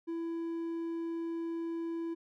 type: tone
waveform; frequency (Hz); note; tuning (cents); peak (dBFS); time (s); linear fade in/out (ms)
triangle; 332.8; E4; +17; -32; 0.07-2.15; 20
effects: none